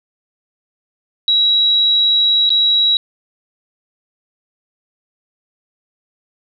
sine tone with dropouts, 3876 Hz, B7, 33 cents flat, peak -10 dBFS, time 1.28-2.97 s, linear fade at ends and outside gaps 1 ms, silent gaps 2.493-2.503 s, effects none

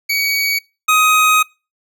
25% pulse tone pair in turn, 2257 / 1255.8 Hz, C#7 / D#6, +31 / +16 cents, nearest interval minor seventh, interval 1015 cents, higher first, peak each -11 / -6 dBFS, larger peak second, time 0.09-0.59 / 0.88-1.43 s, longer second, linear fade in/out 10 ms, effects noise-tail reverb RT60 0.3 s tail -26 dB re dry

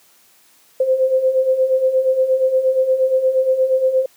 sine beating tone pair, 515 / 523.5 Hz, C5 / C5, -28 / +1 cents, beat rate 8.5 Hz, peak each -20 / -14 dBFS, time 0.8-4.06 s, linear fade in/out 5 ms, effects white hiss -53 dBFS RMS until 4.16 s + high-pass 150 Hz 12 dB/octave

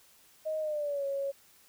sine tone with pitch glide, 625 to 553.6 Hz, D#5 to C#5, +8 to -2 cents, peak -30 dBFS, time 0.45-1.32 s, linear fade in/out 20 ms, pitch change -210 cents, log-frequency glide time 0.6-1.05 s, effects white hiss -61 dBFS RMS until 1.68 s

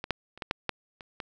clicks, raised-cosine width 0.3 ms, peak -19 / -10 / -30 / -17 / -10 / -11 / -27 / -19 dBFS, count 8, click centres 0.041 / 0.107 / 0.376 / 0.422 / 0.511 / 0.693 / 1.008 / 1.202 s, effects none

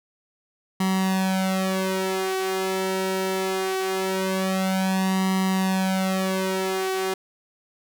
sawtooth tone with flanger, 189.4 Hz, F#3, 41 cents sharp, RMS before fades -24 dBFS, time 0.8-7.14 s, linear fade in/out 5 ms, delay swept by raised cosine 1 to 3.1 ms, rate 0.22 Hz, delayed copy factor +1, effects none

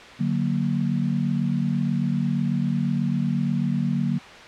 sine chord, D augmented, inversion none, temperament equal, 146.83 / 185 / 233.1 Hz, D3 / F#3 / A#3, 0 / 0 / 0 cents, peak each -25 dBFS, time 0.19-4.19 s, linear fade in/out 20 ms, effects white hiss -41 dBFS RMS until 4.47 s + low-pass 3000 Hz 12 dB/octave

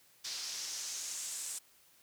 pink noise with band-pass filter sweep, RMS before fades -41 dBFS, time 0.24-1.59 s, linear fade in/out 10 ms, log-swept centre 4900 to 8300 Hz, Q 2.4, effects white hiss -65 dBFS RMS until 2.02 s

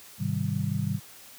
sine chord, Ab major seventh, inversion none, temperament just, 103.83 / 129.78 / 155.74 / 194.67 Hz, Ab2 / C3 / Eb3 / G3, 0 / -14 / +2 / -12 cents, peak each -31 dBFS, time 0.18-1 s, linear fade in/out 50 ms, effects white hiss -49 dBFS RMS until 1.38 s + high-pass 60 Hz 12 dB/octave

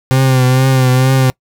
40% pulse tone with vibrato, 130 Hz, C3, 11 cents flat, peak -7 dBFS, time 0.11-1.3 s, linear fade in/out 0 ms, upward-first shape triangle, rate 2.2 Hz, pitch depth 48 cents each way, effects noise-tail reverb RT60 0.1 s tail -24 dB re dry

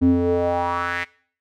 square tone with band-pass filter sweep, 87.3 Hz, F2, in tune, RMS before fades -20 dBFS, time 0.01-1.05 s, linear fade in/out 20 ms, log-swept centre 230 to 2100 Hz, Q 3.8, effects noise-tail reverb RT60 0.5 s tail -21 dB re dry

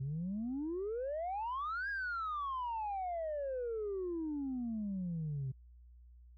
sine exponential two-way sweep, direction up then down, 128.2 to 1661.2 to 128.2 Hz, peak -34 dBFS, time 0-5.52 s, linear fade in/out 10 ms, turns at 1.89 s, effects tanh soft clip ceiling -33 dBFS + added 60 Hz sine -55 dBFS peak until 6.37 s

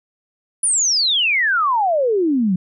sine exponential sweep, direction down, 10040 to 174.5 Hz, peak -14 dBFS, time 0.63-2.56 s, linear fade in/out 5 ms, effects none

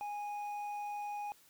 triangle tone with hard clipping, 826 Hz, G#5, 10 cents flat, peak -39 dBFS, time 0.01-1.32 s, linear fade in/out 0 ms, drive 8 dB, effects white hiss -64 dBFS RMS until 1.49 s

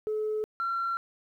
sine tone pair in turn, 429.5 / 1363.6 Hz, A4 / F6, -42 / -42 cents, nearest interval octave + minor sixth, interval 2000 cents, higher second, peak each -26 dBFS, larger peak neither, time 0.07-0.44 / 0.6-0.97 s, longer neither, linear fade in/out 0 ms, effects tanh soft clip ceiling -24 dBFS + 11-bit

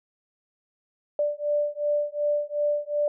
sine beating tone pair, 587.3 / 590 Hz, D5 / D5, 0 / +8 cents, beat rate 2.7 Hz, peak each -26 dBFS, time 1.19-3.08 s, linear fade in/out 2 ms, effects none

